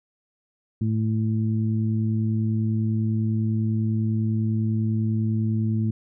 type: harmonic tone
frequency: 110 Hz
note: A2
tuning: in tune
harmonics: 1 / 2 / 3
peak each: -22 / -25 / -35 dBFS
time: 0.81-5.91 s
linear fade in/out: 5 ms
effects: none